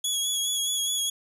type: tone with vibrato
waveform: 20% pulse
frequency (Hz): 3353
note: G#7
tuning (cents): +16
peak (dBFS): -19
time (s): 0.04-1.1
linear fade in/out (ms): 5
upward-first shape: sine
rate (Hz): 4.8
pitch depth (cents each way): 27
effects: none